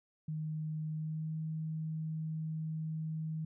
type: tone with pitch glide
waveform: sine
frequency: 155.56 to 158.01 Hz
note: D#3 to D#3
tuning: 0 to +27 cents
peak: -35 dBFS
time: 0.28-3.45 s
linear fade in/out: 5 ms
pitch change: +27 cents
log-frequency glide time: 0.92-1.35 s
effects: none

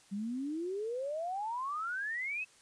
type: exponential sweep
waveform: sine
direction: up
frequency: 192.5 to 2637 Hz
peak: -34 dBFS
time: 0.11-2.45 s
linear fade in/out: 20 ms
effects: white hiss -62 dBFS RMS until 2.61 s + resampled to 22050 Hz

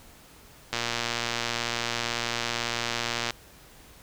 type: click train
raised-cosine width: 0.2 ms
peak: -10 dBFS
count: 305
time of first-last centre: 0.73-3.306 s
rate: 118 Hz
effects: pink hiss -52 dBFS RMS until 4.02 s

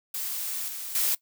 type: noise with level steps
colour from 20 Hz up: blue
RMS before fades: -32 / -36 / -25 dBFS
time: 0.14-1.15 s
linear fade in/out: 5 ms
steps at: 0.68 / 0.95 s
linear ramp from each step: 2 ms
effects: noise-tail reverb RT60 0.1 s tail -20 dB re dry

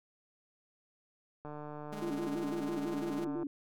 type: click train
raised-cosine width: 1 ms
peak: -31 dBFS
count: 296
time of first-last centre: 1.45-3.43 s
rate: 149 Hz
type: tone with tremolo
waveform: sawtooth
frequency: 207.7 Hz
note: G#3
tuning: in tune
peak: -35 dBFS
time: 1.92-3.25 s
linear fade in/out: 10 ms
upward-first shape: triangle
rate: 20 Hz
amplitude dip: 60%
type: tone with vibrato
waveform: sine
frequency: 311.1 Hz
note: D#4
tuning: in tune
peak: -34 dBFS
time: 2.02-3.47 s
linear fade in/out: 2 ms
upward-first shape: square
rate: 6 Hz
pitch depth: 160 cents each way
effects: none

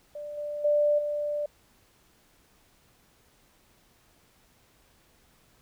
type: tone with level steps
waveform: sine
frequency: 590 Hz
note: D5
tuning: 8 cents sharp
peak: -35 / -31 / -20 / -27 dBFS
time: 0.15-1.46 s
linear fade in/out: 5 ms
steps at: 0.37 / 0.64 / 0.98 s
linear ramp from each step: 10 ms
effects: pink hiss -63 dBFS RMS until 5.61 s

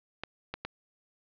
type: clicks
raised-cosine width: 0.3 ms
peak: -19 dBFS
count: 3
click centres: 0.236 / 0.54 / 0.65 s
effects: resampled to 11025 Hz + 9-bit

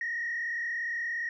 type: tone with frequency modulation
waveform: sine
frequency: 1875 Hz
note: A#6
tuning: 10 cents sharp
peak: -29 dBFS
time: 0.01-1.29 s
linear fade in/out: 2 ms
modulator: 37.2 Hz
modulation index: 1.3
effects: tanh soft clip ceiling -26 dBFS

